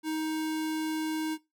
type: tone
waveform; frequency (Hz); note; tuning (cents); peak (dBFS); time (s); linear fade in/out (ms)
square; 314; D#4; +16; -30; 0.03-1.38; 50
effects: noise-tail reverb RT60 0.2 s tail -18 dB re dry